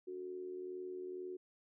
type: tone with amplitude modulation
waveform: sine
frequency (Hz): 367.2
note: F#4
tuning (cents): -13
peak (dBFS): -39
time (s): 0.07-1.37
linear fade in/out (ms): 10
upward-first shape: sine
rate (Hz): 82.1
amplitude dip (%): 60
effects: none